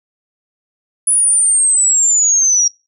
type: linear sweep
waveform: sine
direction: down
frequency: 9956 to 5640 Hz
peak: -9 dBFS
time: 1.07-2.68 s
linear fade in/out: 5 ms
effects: noise-tail reverb RT60 0.3 s tail -26 dB re dry